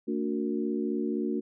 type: tone cluster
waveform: sine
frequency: 225.5 / 289.1 / 364.6 / 461.9 Hz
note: A3 / D4 / F#4 / A#4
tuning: +43 / -27 / -25 / -16 cents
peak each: -31 / -32 / -32 / -40 dBFS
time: 0.07-1.41 s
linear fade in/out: 20 ms
effects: none